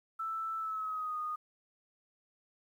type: tone with pitch glide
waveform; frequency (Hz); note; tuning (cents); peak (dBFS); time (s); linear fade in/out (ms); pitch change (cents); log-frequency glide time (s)
sine; 1322 to 1233.5; E6 to D#6; +5 to -15; -34; 0.19-1.36; 10; -120; 0.58-1.18
effects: 11-bit